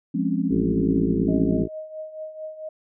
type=chord; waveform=sine; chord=Db major seventh; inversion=first; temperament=equal; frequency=174.61 / 207.7 / 261.6 / 277.2 Hz; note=F3 / Ab3 / C4 / Db4; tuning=0 / 0 / 0 / 0 cents; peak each=-26 dBFS; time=0.14-1.63 s; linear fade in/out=10 ms
type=harmonic tone; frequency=55 Hz; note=A1; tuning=in tune; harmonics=1 / 2 / 3 / 4 / 5 / 6 / 7 / 8; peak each=-32 / -33 / -31 / -34 / -30 / -28 / -28 / -33 dBFS; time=0.49-1.69 s; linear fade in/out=50 ms
type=tone with tremolo; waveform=sine; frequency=625 Hz; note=D#5; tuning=8 cents sharp; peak=-29 dBFS; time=1.28-2.69 s; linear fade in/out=5 ms; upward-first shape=triangle; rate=4.5 Hz; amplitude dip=75%
effects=none